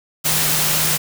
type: tone in noise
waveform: sine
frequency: 155.56 Hz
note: D#3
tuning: in tune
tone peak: -28 dBFS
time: 0.24-0.98 s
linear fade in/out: 20 ms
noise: white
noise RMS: -18 dBFS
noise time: 0.24-0.98 s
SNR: -13 dB
effects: none